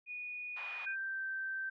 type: tone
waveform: sine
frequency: 2464 Hz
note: D#7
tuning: 17 cents flat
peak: -40 dBFS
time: 0.06-0.96 s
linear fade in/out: 50 ms
type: band-pass noise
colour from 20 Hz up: pink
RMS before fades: -49 dBFS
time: 0.56-0.86 s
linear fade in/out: 10 ms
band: 840 to 2900 Hz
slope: 24 dB/octave
type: tone with pitch glide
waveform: sine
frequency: 1568 to 1557.2 Hz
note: G6 to G6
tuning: 0 to -12 cents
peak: -36 dBFS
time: 0.86-1.7 s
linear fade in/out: 10 ms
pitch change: -12 cents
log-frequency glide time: 1.05-1.24 s
effects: none